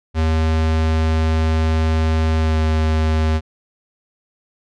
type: tone with pitch glide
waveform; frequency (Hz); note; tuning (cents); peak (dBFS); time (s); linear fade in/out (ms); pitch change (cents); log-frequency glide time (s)
square; 79.7 to 78.83; D#2 to D#2; +42 to +23; -15; 0.14-3.41; 50; -19; 2.38-2.58
effects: low-pass 5000 Hz 12 dB/octave